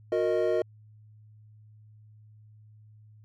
triangle tone cluster, 362.9 / 464.1 / 623 Hz, F#4 / A#4 / D#5, -34 / -8 / +2 cents, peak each -26 dBFS, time 0.12-0.62 s, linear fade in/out 2 ms, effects added 107 Hz sine -51 dBFS peak until 3.24 s

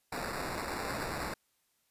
blue noise with sample-and-hold, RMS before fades -37 dBFS, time 0.12-1.34 s, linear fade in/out 5 ms, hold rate 3150 Hz, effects white hiss -75 dBFS RMS until 1.9 s + resampled to 32000 Hz

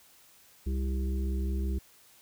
harmonic tone with a mistuned harmonic, 65.41 Hz, C2, in tune, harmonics 1 / 3 / 5 / 6, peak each -28 / -38 / -42 / -44 dBFS, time 0.66-1.79 s, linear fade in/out 10 ms, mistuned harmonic 1, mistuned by +22 cents, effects white hiss -59 dBFS RMS until 2.21 s

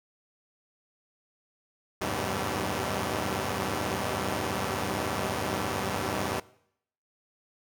5% pulse tone cluster, 78.2 / 94.9 / 103.7 / 125.3 / 192.9 Hz, D#2 / F#2 / G#2 / B2 / G3, +9 / +44 / -2 / +25 / -28 cents, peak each -24 dBFS, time 2.01-6.4 s, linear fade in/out 5 ms, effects noise-tail reverb RT60 0.7 s tail -21 dB re dry

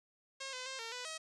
5% pulse tone with pitch steps, 538 / 508 / 529 / 456.7 / 496.3 / 637 Hz, C5 / B4 / C5 / A#4 / B4 / D#5, +48 / +49 / +19 / -36 / +8 / +41 cents, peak -30 dBFS, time 0.4-1.18 s, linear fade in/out 10 ms, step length 130 ms, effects resampled to 24000 Hz + 12-bit

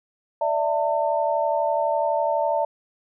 sine chord, D suspended second, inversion none, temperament equal with one note detuned, 587.3 / 659.3 / 901.1 Hz, D5 / E5 / A5, 0 / 0 / +41 cents, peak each -24 dBFS, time 0.41-2.65 s, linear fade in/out 5 ms, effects none

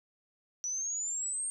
sine exponential sweep, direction up, 5870 to 8710 Hz, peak -32 dBFS, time 0.64-1.5 s, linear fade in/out 0 ms, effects none

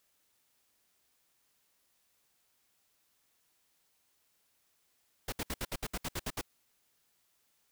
pink noise bursts, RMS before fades -36 dBFS, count 11, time 5.28-6.413 s, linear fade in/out 5 ms, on 43 ms, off 66 ms, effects white hiss -74 dBFS RMS until 7.71 s

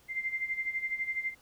sine tone with tremolo, 2091 Hz, C7, 2 cents flat, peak -28 dBFS, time 0.08-1.35 s, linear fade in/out 50 ms, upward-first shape sine, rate 12 Hz, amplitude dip 75%, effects pink hiss -62 dBFS RMS until 1.41 s

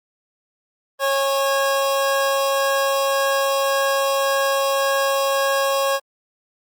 25% pulse tone pair together, 548 / 821.1 Hz, C#5 / G#5, -20 / -20 cents, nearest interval perfect fifth, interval 700 cents, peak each -14 / -24 dBFS, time 0.99-6 s, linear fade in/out 50 ms, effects Opus 32 kbps

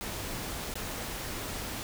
pink noise with dropouts, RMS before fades -37 dBFS, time 0.01-1.83 s, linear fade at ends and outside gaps 0 ms, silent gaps 0.74-0.755 s, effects none

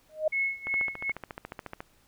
sine tone with exponential growth, 621 Hz, D#5, 3 cents flat, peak -19 dBFS, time 0.09-0.28 s, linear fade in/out 5 ms, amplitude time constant 40 ms
sine tone with tremolo, 2186 Hz, C#7, 25 cents flat, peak -24 dBFS, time 0.32-1.12 s, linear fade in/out 10 ms, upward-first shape sine, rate 2.7 Hz, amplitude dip 90%
click train, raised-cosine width 0.5 ms, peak -22 dBFS, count 17, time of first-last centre 0.67-1.805 s, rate 14.1 Hz
effects pink hiss -64 dBFS RMS until 2.07 s

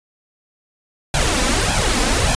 pink noise with flanger, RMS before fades -17 dBFS, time 1.14-2.35 s, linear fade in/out 2 ms, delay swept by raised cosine 1.2 to 4 ms, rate 1.7 Hz, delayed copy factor +0.7, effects resampled to 22050 Hz

